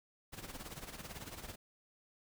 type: noise with tremolo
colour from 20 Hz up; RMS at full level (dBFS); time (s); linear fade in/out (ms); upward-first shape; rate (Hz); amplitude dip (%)
pink; -45; 0.32-1.56; 20; sine; 18; 70
effects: none